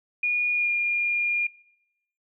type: tone with pitch glide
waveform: sine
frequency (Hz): 2441 to 2414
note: D#7 to D7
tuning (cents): -34 to +47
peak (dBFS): -21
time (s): 0.23-1.47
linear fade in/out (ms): 5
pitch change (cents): -19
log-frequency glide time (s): 0.54-0.7
effects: noise-tail reverb RT60 0.8 s tail -22 dB re dry